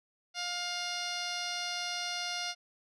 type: tone with low-pass filter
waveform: 10% pulse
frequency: 707 Hz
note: F5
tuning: 21 cents sharp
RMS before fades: -36 dBFS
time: 0.34-2.55 s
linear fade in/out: 50 ms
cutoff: 5900 Hz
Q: 3.8
effects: none